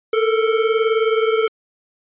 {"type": "beating tone pair", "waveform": "square", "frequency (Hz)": [440, 459], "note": ["A4", "A#4"], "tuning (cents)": [0, -27], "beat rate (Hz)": 19, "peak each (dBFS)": [-17, -21], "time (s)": [0.13, 1.48], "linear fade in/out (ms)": 5, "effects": ["resampled to 8000 Hz"]}